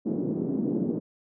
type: band-pass noise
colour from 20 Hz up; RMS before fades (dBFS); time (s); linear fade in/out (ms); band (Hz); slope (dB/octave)
white; -28; 0.05-1; 20; 180 to 330; 24
effects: none